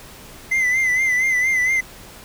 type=tone with vibrato; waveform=triangle; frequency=2042 Hz; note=C7; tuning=43 cents flat; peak=-14 dBFS; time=0.51-1.81 s; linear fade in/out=10 ms; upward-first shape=sine; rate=4.3 Hz; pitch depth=59 cents each way; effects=pink hiss -41 dBFS RMS until 2.24 s